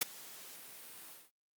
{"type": "noise with ADSR envelope", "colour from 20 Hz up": "white", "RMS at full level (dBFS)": -28, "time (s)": [0.01, 1.31], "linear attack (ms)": 8, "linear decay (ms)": 16, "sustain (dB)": -23, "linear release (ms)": 200, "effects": ["high-pass 150 Hz 12 dB/octave", "Opus 48 kbps"]}